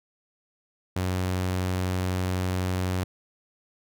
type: tone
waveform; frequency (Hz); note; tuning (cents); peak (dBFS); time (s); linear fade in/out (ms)
sawtooth; 92; F#2; -9; -21; 0.96-3.04; 5
effects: none